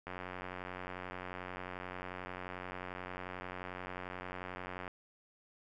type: click train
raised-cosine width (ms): 0.5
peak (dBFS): -27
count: 440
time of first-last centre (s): 0.07-4.878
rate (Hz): 91.3
effects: none